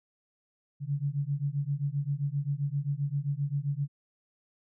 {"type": "beating tone pair", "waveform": "sine", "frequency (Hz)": [138.59, 146.19], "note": ["C#3", "D3"], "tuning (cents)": [0, -8], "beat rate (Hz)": 7.6, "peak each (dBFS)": -31, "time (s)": [0.8, 3.88], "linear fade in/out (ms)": 50, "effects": []}